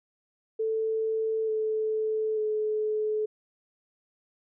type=tone with pitch steps; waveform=sine; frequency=442 / 435.4 / 428.9 Hz; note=A4 / A4 / A4; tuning=+8 / -18 / -44 cents; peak=-25 dBFS; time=0.59-3.26 s; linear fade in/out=10 ms; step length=890 ms; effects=none